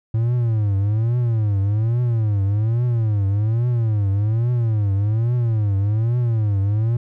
triangle tone with vibrato, 109.6 Hz, A2, 6 cents flat, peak -14 dBFS, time 0.14-6.97 s, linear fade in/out 5 ms, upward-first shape triangle, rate 1.2 Hz, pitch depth 220 cents each way, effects none

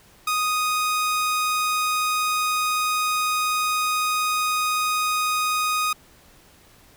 sawtooth tone, 1244.5 Hz, D#6, in tune, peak -17 dBFS, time 0.27-5.93 s, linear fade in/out 5 ms, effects pink hiss -53 dBFS RMS until 6.96 s

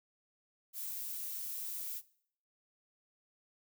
violet noise, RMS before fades -41 dBFS, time 0.73-2.02 s, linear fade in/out 50 ms, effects noise-tail reverb RT60 0.6 s tail -20 dB re dry

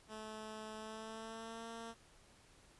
10% pulse tone with pitch glide, 217 to 228.8 Hz, A3 to A#3, -24 to -32 cents, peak -38 dBFS, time 0.08-1.95 s, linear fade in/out 50 ms, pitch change +92 cents, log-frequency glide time 0.76-1.67 s, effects pink hiss -65 dBFS RMS until 2.79 s + resampled to 24000 Hz

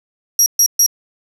35% pulse tone bursts, 5680 Hz, F8, 28 cents sharp, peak -6 dBFS, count 3, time 0.39-0.863 s, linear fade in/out 2 ms, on 71 ms, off 130 ms, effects none

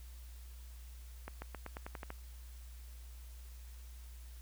accelerating click train, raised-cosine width 0.5 ms, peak -28 dBFS, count 9, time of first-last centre 1.28-2.104 s, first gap 140 ms, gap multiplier 0.91, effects added 60 Hz sine -48 dBFS peak until 4.41 s + white hiss -62 dBFS RMS until 4.41 s

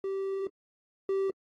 triangle tone pair in turn, 388.4 / 388.4 Hz, G4 / G4, -16 / -16 cents, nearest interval unison, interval 0 cents, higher neither, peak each -28 / -24 dBFS, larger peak second, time 0.04-0.47 / 1.09-1.3 s, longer first, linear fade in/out 2 ms, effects AAC 32 kbps

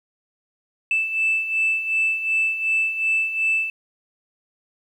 sine beating tone pair, 2637 / 2639.7 Hz, E7 / E7, 0 / +2 cents, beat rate 2.7 Hz, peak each -25 / -19 dBFS, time 0.91-3.7 s, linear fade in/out 2 ms, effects tanh soft clip ceiling -13 dBFS + 9-bit

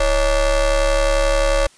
45% pulse ring-modulated tone, 295.7 Hz, D4, 12 cents sharp, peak -11 dBFS, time 0-1.67 s, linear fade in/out 5 ms, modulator 260 Hz, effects white hiss -50 dBFS RMS until 1.77 s + resampled to 22050 Hz

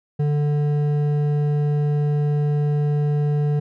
sine tone with hard clipping, 147.2 Hz, D3, 4 cents sharp, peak -19 dBFS, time 0.19-3.6 s, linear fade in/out 10 ms, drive 8 dB, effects none

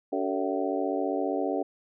harmonic tone with a mistuned harmonic, 95 Hz, F#2, 46 cents sharp, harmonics 3 / 4 / 5 / 6 / 7 / 8, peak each -31 / -32 / -33 / -34 / -34 / -35 dBFS, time 0.12-1.63 s, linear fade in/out 10 ms, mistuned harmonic 5, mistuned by -93 cents, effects none

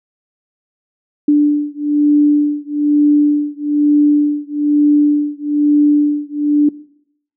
sine beating tone pair, 293.7 / 294.8 Hz, D4 / D4, 0 / +7 cents, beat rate 1.1 Hz, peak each -12 / -13 dBFS, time 1.28-6.69 s, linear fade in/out 5 ms, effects noise-tail reverb RT60 0.7 s tail -20 dB re dry

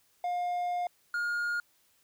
triangle tone pair in turn, 710 / 1423.2 Hz, F5 / F6, +28 / +32 cents, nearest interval octave, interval 1204 cents, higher second, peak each -27 dBFS, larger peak neither, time 0.24-0.87 / 1.14-1.6 s, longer first, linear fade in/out 2 ms, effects white hiss -68 dBFS RMS until 2.03 s

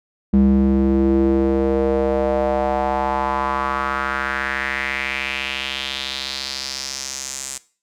square tone with band-pass filter sweep, 67 Hz, C2, 42 cents sharp, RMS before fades -20 dBFS, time 0.33-7.58 s, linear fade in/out 5 ms, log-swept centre 220 to 7700 Hz, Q 3.3, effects noise-tail reverb RT60 0.4 s tail -19 dB re dry

